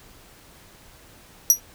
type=tone with exponential decay; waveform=sawtooth; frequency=5800 Hz; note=F#8; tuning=35 cents flat; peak=-5 dBFS; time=1.5-1.6 s; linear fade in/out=1 ms; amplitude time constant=20 ms; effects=pink hiss -50 dBFS RMS until 1.74 s